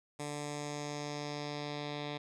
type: tone with low-pass filter sweep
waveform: 10% pulse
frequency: 146.83 Hz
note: D3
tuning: in tune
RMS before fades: -40 dBFS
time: 0.19-2.18 s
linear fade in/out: 10 ms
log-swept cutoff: 8700 to 3700 Hz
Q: 2.5
effects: none